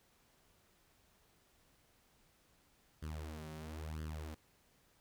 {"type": "tone with flanger", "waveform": "sawtooth", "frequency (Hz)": 77.78, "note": "D#2", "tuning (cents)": 0, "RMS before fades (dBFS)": -45, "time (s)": [3.02, 4.35], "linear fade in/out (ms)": 10, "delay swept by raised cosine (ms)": [0.62, 5.42], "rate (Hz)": 1, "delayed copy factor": 0.85, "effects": ["pink hiss -71 dBFS RMS until 5 s"]}